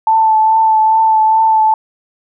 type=tone with vibrato; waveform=sine; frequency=880 Hz; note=A5; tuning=in tune; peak=-7 dBFS; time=0.07-1.74 s; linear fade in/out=2 ms; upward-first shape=triangle; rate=2.4 Hz; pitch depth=22 cents each way; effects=none